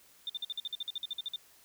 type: tone bursts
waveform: sine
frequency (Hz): 3595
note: A7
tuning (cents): +36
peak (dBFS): -33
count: 15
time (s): 0.27-1.36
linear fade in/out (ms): 2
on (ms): 26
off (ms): 50
effects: white hiss -61 dBFS RMS until 1.64 s